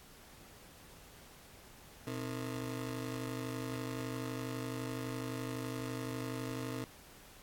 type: ring-modulated tone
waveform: 25% pulse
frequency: 192.3 Hz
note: G3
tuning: 33 cents flat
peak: -31 dBFS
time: 2.07-6.84 s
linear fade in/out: 0 ms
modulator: 70.2 Hz
effects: pink hiss -57 dBFS RMS until 7.42 s + AAC 64 kbps